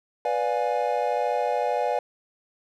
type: chord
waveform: triangle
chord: B diminished seventh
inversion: none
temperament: equal with one note detuned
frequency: 493.9 / 587.3 / 709 / 830.6 Hz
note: B4 / D5 / F5 / Ab5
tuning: 0 / 0 / +26 / 0 cents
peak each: -26 dBFS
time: 0.25-1.99 s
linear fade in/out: 2 ms
effects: none